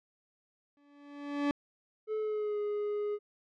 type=tone with exponential growth; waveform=40% pulse; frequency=287.3 Hz; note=D4; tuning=38 cents flat; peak=-25 dBFS; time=0.77-1.51 s; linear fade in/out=1 ms; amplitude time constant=160 ms
type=tone with pitch glide; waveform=triangle; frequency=432.6 to 415.5 Hz; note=A4 to G#4; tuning=-29 to +1 cents; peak=-29 dBFS; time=2.07-3.19 s; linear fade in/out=50 ms; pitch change=-70 cents; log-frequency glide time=2.18-2.59 s
effects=low-pass 3000 Hz 12 dB/octave